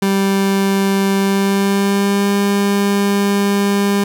30% pulse tone with pitch glide, 195.7 to 200.7 Hz, G3 to G3, -3 to +41 cents, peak -10 dBFS, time 0.02-4.04 s, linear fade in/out 5 ms, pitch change +44 cents, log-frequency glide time 1.18-2.3 s, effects none

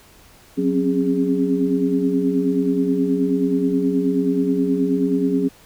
sine tone cluster, 184.3 / 261.8 / 271.2 / 410.6 Hz, F#3 / C4 / C#4 / G#4, -7 / +1 / -38 / -20 cents, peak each -23 / -24 / -19 / -23 dBFS, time 0.57-5.49 s, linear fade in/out 20 ms, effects pink hiss -49 dBFS RMS until 5.65 s

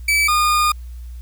40% pulse tone pair in turn, 2302 / 1219.4 Hz, D7 / D#6, -35 / -35 cents, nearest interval major seventh, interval 1100 cents, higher first, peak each -13 dBFS, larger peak neither, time 0.08-0.28 / 0.28-0.72 s, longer second, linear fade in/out 5 ms, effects added 60 Hz sine -30 dBFS peak until 1.21 s + white hiss -55 dBFS RMS until 1.21 s

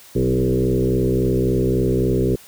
sine tone with frequency modulation, 259.1 Hz, C4, 17 cents flat, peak -15 dBFS, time 0.15-2.36 s, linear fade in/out 10 ms, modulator 63.6 Hz, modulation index 3.1, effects white hiss -45 dBFS RMS until 2.47 s

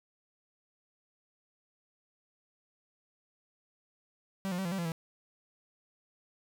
45% pulse tone with pitch steps, 193.5 / 177.7 / 191.8 / 171.1 / 193.7 / 170.7 / 163.5 Hz, G3 / F3 / G3 / F3 / G3 / F3 / E3, -22 / +30 / -37 / -35 / -20 / -39 / -14 cents, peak -32 dBFS, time 4.45-4.919 s, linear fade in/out 0 ms, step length 67 ms, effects none

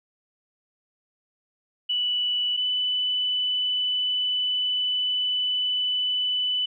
sine tone pair in turn, 2960 / 2991 Hz, F#7 / F#7, 0 / +18 cents, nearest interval unison, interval 18 cents, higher second, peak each -22 dBFS, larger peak neither, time 1.89-2.57 / 2.57-6.66 s, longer second, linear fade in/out 10 ms, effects none

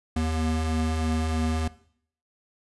square tone pair together, 78.96 / 240 Hz, D#2 / B3, +26 / -49 cents, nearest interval octave + perfect fifth, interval 1925 cents, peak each -26 / -30 dBFS, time 0.16-1.68 s, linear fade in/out 5 ms, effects noise-tail reverb RT60 0.6 s tail -18 dB re dry + resampled to 24000 Hz

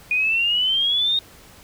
sine exponential sweep, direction up, 2448 to 3729 Hz, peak -17 dBFS, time 0.11-1.19 s, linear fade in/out 2 ms, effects pink hiss -47 dBFS RMS until 1.63 s

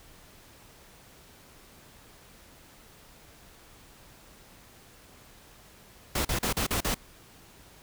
pink noise bursts, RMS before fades -28 dBFS, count 6, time 6.15-6.945 s, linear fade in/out 5 ms, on 100 ms, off 39 ms, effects pink hiss -54 dBFS RMS until 7.82 s

